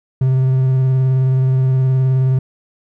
triangle tone with vibrato, 130.81 Hz, C3, in tune, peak -9 dBFS, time 0.21-2.39 s, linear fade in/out 5 ms, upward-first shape sine, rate 19 Hz, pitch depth 20 cents each way, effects none

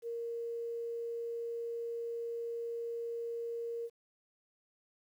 sine tone with quantisation, 466.2 Hz, A#4, in tune, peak -36 dBFS, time 0.02-3.9 s, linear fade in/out 50 ms, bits 11, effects none

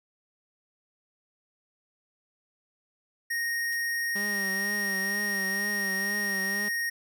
square tone, 1863 Hz, A#6, 2 cents flat, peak -28 dBFS, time 3.3-6.9 s, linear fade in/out 10 ms
blue noise with exponential decay, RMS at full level -41 dBFS, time 3.72-3.83 s, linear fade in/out 5 ms, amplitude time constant 23 ms
sawtooth tone with vibrato, 198.4 Hz, G3, 21 cents sharp, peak -31 dBFS, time 4.15-6.69 s, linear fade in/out 10 ms, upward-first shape triangle, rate 2.1 Hz, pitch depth 69 cents each way
effects none

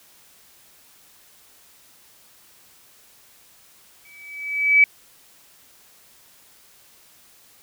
sine tone with exponential growth, 2292 Hz, D7, 43 cents flat, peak -8 dBFS, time 4.05-4.84 s, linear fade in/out 2 ms, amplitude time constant 170 ms, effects white hiss -53 dBFS RMS until 7.62 s

